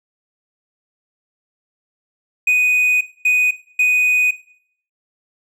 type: tone bursts at uneven times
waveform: triangle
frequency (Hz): 2489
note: D#7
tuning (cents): 0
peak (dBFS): -10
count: 3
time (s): 2.47-3.01 / 3.25-3.51 / 3.79-4.31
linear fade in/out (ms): 5
effects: noise-tail reverb RT60 0.6 s tail -17 dB re dry